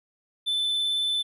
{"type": "tone with vibrato", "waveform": "triangle", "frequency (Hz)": 3520, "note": "A7", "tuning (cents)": 0, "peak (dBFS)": -22, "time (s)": [0.46, 1.23], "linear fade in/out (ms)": 20, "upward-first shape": "sine", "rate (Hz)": 18, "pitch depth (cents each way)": 11, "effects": []}